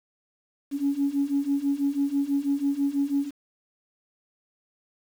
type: beating tone pair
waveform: sine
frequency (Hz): 277.2 / 283.3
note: C#4 / C#4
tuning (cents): 0 / +38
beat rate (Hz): 6.1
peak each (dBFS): -26 / -24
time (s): 0.71-3.31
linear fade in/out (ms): 50
effects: tanh soft clip ceiling -15 dBFS + 8-bit